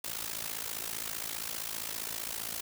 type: noise with amplitude modulation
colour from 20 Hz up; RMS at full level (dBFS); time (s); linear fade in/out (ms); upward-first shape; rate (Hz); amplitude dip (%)
white; -34; 0.04-2.61; 5; sine; 55.2; 85
effects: none